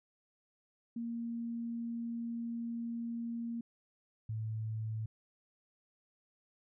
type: tone pair in turn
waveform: sine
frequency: 233.1 / 110.01 Hz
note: A#3 / A2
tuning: 0 / 0 cents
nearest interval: octave + minor second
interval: 1300 cents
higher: first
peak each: -36 / -35 dBFS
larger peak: second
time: 0.96-3.61 / 4.29-5.06 s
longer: first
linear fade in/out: 5 ms
effects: none